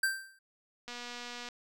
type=tone with exponential decay; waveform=square; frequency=1568 Hz; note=G6; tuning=in tune; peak=-25 dBFS; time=0.03-0.39 s; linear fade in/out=5 ms; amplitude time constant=77 ms
type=click train; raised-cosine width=0.2 ms; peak=-26 dBFS; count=148; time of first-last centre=0.88-1.487 s; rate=242 Hz
effects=none